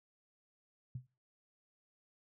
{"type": "tone with exponential decay", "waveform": "sine", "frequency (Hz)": 126.7, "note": "B2", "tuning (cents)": 45, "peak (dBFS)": -36, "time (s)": [0.95, 1.07], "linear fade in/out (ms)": 5, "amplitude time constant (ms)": 25, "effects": ["noise-tail reverb RT60 0.3 s tail -20 dB re dry"]}